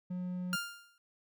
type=tone; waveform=triangle; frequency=180.6 Hz; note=F#3; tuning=42 cents flat; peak=-33 dBFS; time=0.1-0.56 s; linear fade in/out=10 ms
type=tone with exponential decay; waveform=sawtooth; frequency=1401 Hz; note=F6; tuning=5 cents sharp; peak=-26 dBFS; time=0.53-0.98 s; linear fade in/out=1 ms; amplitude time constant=96 ms
effects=none